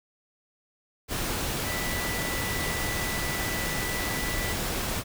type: tone in noise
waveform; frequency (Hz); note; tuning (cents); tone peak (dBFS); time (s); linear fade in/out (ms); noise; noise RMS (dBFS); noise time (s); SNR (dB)
sine; 1975.5; B6; 0; -34; 1.64-4.56; 50; pink; -30; 1.08-5.04; -7
effects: none